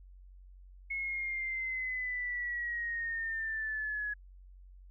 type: linear sweep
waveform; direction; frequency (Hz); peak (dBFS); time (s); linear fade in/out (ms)
sine; down; 2183 to 1679; -33; 0.9-4.14; 10
effects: added 46 Hz sine -51 dBFS peak until 4.9 s